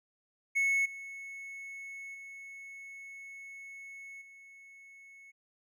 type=tone with level steps; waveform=triangle; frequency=2200 Hz; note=C#7; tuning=14 cents flat; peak=-24 / -40 / -43 / -50 dBFS; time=0.55-5.32 s; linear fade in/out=20 ms; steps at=0.85 / 2.14 / 4.21 s; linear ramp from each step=10 ms; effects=none